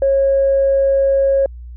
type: tone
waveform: sine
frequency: 546 Hz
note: C#5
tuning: 26 cents flat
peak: -10 dBFS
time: 0.02-1.46 s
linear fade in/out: 2 ms
effects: tanh soft clip ceiling -6 dBFS + added 60 Hz sine -30 dBFS peak until 1.76 s